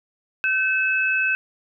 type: tone pair together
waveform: sine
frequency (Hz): 1534.1 / 2595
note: G6 / E7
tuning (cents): -38 / -28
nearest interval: major sixth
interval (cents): 910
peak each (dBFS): -21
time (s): 0.44-1.35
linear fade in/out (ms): 0
effects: none